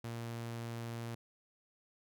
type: tone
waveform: sawtooth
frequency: 116.54 Hz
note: A#2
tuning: in tune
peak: -36 dBFS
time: 0.04-1.15 s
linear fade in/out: 5 ms
effects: none